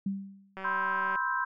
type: tone with exponential decay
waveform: sine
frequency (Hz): 196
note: G3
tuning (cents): 0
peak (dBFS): -26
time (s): 0.06-0.57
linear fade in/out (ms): 5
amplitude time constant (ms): 110
type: click train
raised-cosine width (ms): 0.5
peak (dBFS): -26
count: 113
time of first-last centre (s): 0.57-1.156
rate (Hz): 191
type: chord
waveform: sine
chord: C major seventh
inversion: third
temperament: just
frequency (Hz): 981.1 / 1046.5 / 1308.1 / 1569.8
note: B5 / C6 / E6 / G6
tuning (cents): -12 / 0 / -14 / +2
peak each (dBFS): -34 / -32 / -37 / -31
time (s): 0.64-1.45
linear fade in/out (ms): 10
effects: none